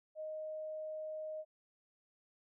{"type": "tone", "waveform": "sine", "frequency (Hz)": 622.3, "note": "D#5", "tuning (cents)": 0, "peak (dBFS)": -40, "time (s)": [0.15, 1.45], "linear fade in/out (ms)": 50, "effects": []}